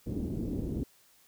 white low-pass noise, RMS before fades -34 dBFS, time 0.06-0.84 s, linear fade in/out 10 ms, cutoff 320 Hz, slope 24 dB/octave, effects white hiss -63 dBFS RMS until 1.27 s

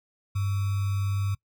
sine tone with sample-and-hold, 98.9 Hz, G2, 16 cents sharp, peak -24 dBFS, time 0.35-1.35 s, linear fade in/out 10 ms, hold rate 1225 Hz, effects noise-tail reverb RT60 0.1 s tail -23 dB re dry

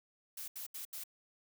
blue noise bursts, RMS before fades -44 dBFS, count 4, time 0.37-1.038 s, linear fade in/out 5 ms, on 110 ms, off 76 ms, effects none

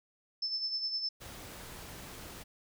sine tone with tremolo, 5274 Hz, E8, in tune, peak -30 dBFS, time 0.42-1.09 s, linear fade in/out 5 ms, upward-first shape sine, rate 9.8 Hz, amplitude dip 55%
pink noise, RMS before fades -47 dBFS, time 1.2-2.44 s, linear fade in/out 20 ms
effects none

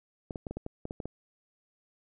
clicks, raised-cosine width 2 ms, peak -23 dBFS, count 10, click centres 0.308 / 0.358 / 0.468 / 0.51 / 0.57 / 0.664 / 0.854 / 0.909 / 1.002 / 1.056 s, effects none

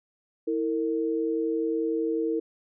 sine tone pair together, 325.2 / 456.3 Hz, E4 / A#4, -23 / -37 cents, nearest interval tritone, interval 586 cents, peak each -27 dBFS, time 0.47-2.4 s, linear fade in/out 10 ms, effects none

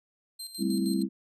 25% pulse tone with tremolo, 4152 Hz, C8, 14 cents flat, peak -32 dBFS, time 0.39-1.03 s, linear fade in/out 10 ms, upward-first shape square, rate 6.4 Hz, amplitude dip 65%
sine chord, A minor seventh, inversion third, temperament equal, 196 / 220 / 261.6 / 329.6 Hz, G3 / A3 / C4 / E4, 0 / 0 / 0 / 0 cents, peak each -28 / -34 / -31 / -30 dBFS, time 0.58-1.09 s, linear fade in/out 50 ms
effects none

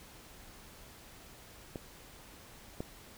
clicks, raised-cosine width 2 ms, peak -26 / -23 dBFS, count 2, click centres 1.758 / 2.805 s, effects pink hiss -54 dBFS RMS until 3.17 s

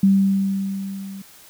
sine tone with level ramp, 195 Hz, G3, 9 cents flat, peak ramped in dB -10 to -32 dBFS, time 0.03-1.22 s, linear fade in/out 5 ms, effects white hiss -47 dBFS RMS until 1.49 s

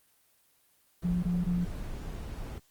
brown noise, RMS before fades -38 dBFS, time 1.02-2.59 s, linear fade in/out 10 ms
sine tone bursts, 176.3 Hz, F3, 17 cents sharp, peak -26 dBFS, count 3, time 1.04-1.652 s, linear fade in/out 10 ms, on 190 ms, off 21 ms
effects white hiss -67 dBFS RMS until 2.7 s + Opus 24 kbps

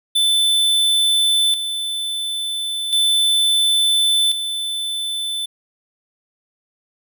square tone with tremolo, 3520 Hz, A7, in tune, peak -14 dBFS, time 0.15-5.46 s, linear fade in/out 10 ms, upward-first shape square, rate 0.36 Hz, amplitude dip 60%, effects none

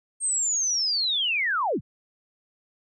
sine linear sweep, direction down, 8570 to 61.3 Hz, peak -22 dBFS, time 0.2-1.81 s, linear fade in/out 50 ms, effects none

